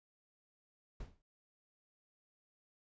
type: noise with exponential decay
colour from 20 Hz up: brown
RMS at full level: -41 dBFS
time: 1-1.22 s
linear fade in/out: 5 ms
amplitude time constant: 46 ms
effects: resampled to 16000 Hz